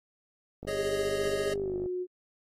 click train, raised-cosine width 2 ms, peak -27 dBFS, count 62, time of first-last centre 0.63-1.86 s, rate 49.6 Hz
square chord, Ab suspended fourth, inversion none, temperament equal, 415.3 / 554.4 / 622.3 Hz, Ab4 / Db5 / Eb5, 0 / 0 / 0 cents, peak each -36 dBFS, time 0.67-1.54 s, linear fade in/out 10 ms
sine tone with pitch glide, 400.4 to 363 Hz, G4 to F#4, +37 to -33 cents, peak -30 dBFS, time 0.72-2.07 s, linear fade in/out 50 ms, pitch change -170 cents, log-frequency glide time 1.57-1.75 s
pink noise with exponential decay, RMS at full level -47 dBFS, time 1.25-1.33 s, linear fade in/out 5 ms, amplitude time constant 16 ms
effects AAC 32 kbps

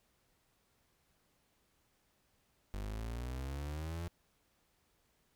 35% pulse exponential sweep, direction up, 49.11 to 87.31 Hz, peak -37 dBFS, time 2.74-4.08 s, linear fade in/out 0 ms, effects pink hiss -75 dBFS RMS until 5.35 s

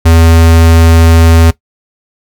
square tone, 82.41 Hz, E2, in tune, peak -3 dBFS, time 0.05-1.51 s, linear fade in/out 10 ms, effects noise-tail reverb RT60 0.1 s tail -17 dB re dry

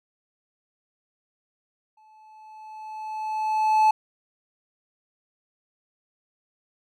triangle tone with exponential growth, 866 Hz, A5, 28 cents flat, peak -12 dBFS, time 1.97-3.91 s, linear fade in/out 5 ms, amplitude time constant 420 ms, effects none

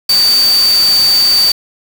sine tone in noise, 4600 Hz, D8, 37 cents flat, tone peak -7 dBFS, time 0.09-1.52 s, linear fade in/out 5 ms, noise white, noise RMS -19 dBFS, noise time 0.09-1.52 s, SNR +9 dB, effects none

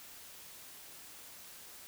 silence, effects white hiss -52 dBFS RMS until 1.87 s

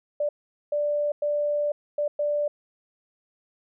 sine tone bursts at uneven times, 588 Hz, D5, 2 cents sharp, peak -22 dBFS, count 5, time 0.2-0.29 / 0.72-1.12 / 1.22-1.72 / 1.98-2.08 / 2.19-2.48 s, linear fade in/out 5 ms, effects none

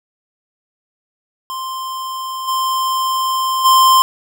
square tone with level steps, 1046.5 Hz, C6, in tune, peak -23 / -16 / -8 dBFS, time 1.5-4.02 s, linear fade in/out 0 ms, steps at 2.47 / 3.64 s, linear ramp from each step 20 ms, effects none

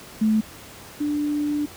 sine tone pair in turn, 217.3 / 294.8 Hz, A3 / D4, -21 / +7 cents, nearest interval perfect fourth, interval 528 cents, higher second, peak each -16 / -21 dBFS, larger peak first, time 0.21-0.41 / 1-1.66 s, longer second, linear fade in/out 10 ms, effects pink hiss -42 dBFS RMS until 1.76 s + high-pass 60 Hz 12 dB/octave

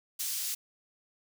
pink high-pass noise, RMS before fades -34 dBFS, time 0.19-0.55 s, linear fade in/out 10 ms, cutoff 5100 Hz, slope 12 dB/octave, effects none

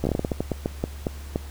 slowing click train, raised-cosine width 2 ms, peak -10 dBFS, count 15, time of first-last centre 0.04-1.359 s, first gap 13 ms, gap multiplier 1.27, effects added 71 Hz sine -35 dBFS peak until 1.5 s + pink hiss -46 dBFS RMS until 1.5 s

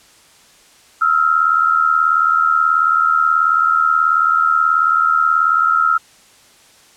sine tone pair together, 1299.5 / 1378 Hz, E6 / F6, -25 / -24 cents, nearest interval minor second, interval 101 cents, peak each -14 dBFS, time 1.01-5.98 s, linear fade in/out 10 ms, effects white hiss -48 dBFS RMS until 6.96 s + low-pass 9000 Hz 12 dB/octave

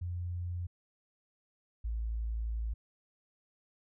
sine tone pair in turn, 88 / 55.81 Hz, F2 / A1, +14 / +25 cents, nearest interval minor sixth, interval 789 cents, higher first, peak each -34 / -32 dBFS, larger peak second, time 0.01-0.67 / 1.84-2.74 s, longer second, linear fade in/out 10 ms, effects none

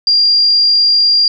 sine tone, 4784 Hz, D8, 31 cents sharp, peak -7 dBFS, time 0.07-1.28 s, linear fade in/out 2 ms, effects none

